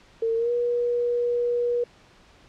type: tone with pitch glide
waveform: sine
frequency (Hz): 454.2 to 481.2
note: A#4 to B4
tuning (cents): -45 to -45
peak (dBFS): -21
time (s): 0.22-1.84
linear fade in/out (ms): 5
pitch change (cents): +100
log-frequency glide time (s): 0.36-0.51
effects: pink hiss -54 dBFS RMS until 2.48 s + low-pass 5000 Hz 12 dB/octave